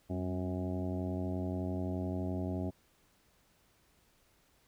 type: harmonic tone with a mistuned harmonic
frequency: 91.6 Hz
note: F#2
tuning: 17 cents flat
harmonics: 1 / 2 / 3 / 4 / 5 / 6 / 7 / 8 / 9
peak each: -37 / -39 / -39 / -43 / -52 / -51 / -44 / -54 / -53 dBFS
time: 0.09-2.71 s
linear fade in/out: 20 ms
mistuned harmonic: 2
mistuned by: +59 cents
effects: pink hiss -69 dBFS RMS until 4.67 s